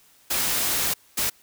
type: noise bursts at uneven times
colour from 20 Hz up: white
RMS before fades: -24 dBFS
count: 2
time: 0.3-0.94 / 1.17-1.3 s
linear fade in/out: 10 ms
effects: white hiss -57 dBFS RMS until 1.42 s